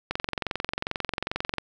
click train, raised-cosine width 0.3 ms, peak -11 dBFS, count 34, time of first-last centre 0.11-1.583 s, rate 22.4 Hz, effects none

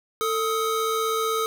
square tone pair together, 446.6 / 1264 Hz, A4 / D#6, +26 / +27 cents, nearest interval octave + tritone, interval 1801 cents, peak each -26 dBFS, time 0.21-1.46 s, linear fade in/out 0 ms, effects none

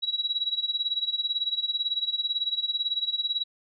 sine tone with tremolo, 3888 Hz, B7, 28 cents flat, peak -22 dBFS, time 0.02-3.44 s, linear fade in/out 20 ms, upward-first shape sine, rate 18 Hz, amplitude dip 85%, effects none

